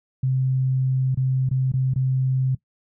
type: tone with dropouts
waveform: sine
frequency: 130.81 Hz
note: C3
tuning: in tune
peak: -18 dBFS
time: 0.23-2.55 s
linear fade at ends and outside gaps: 5 ms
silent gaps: 1.147-1.172 / 1.491-1.511 / 1.719-1.737 / 1.938-1.959 s
effects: noise-tail reverb RT60 0.1 s tail -19 dB re dry